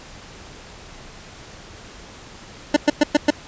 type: tone bursts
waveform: 25% pulse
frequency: 295.6 Hz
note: D4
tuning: 11 cents sharp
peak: -7 dBFS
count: 5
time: 2.74-3.305 s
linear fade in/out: 5 ms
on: 25 ms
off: 110 ms
effects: pink hiss -41 dBFS RMS until 3.47 s + resampled to 16000 Hz